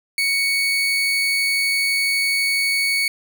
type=tone; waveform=30% pulse; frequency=2227 Hz; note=C#7; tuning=7 cents sharp; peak=-15 dBFS; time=0.18-3.08 s; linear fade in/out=2 ms; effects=none